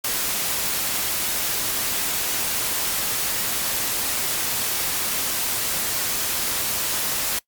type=noise; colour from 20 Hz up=white; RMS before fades=-24 dBFS; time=0.04-7.39 s; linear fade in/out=5 ms; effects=noise-tail reverb RT60 0.1 s tail -22 dB re dry + Opus 48 kbps